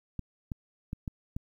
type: clicks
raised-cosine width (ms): 5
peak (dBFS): -22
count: 5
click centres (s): 0.193 / 0.518 / 0.931 / 1.078 / 1.365
effects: 10-bit